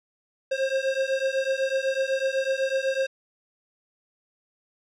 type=beating tone pair; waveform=square; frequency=530 / 538 Hz; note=C5 / C5; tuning=+22 / +48 cents; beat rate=8 Hz; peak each=-27 dBFS; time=0.51-3.07 s; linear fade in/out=10 ms; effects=low-pass 5000 Hz 12 dB/octave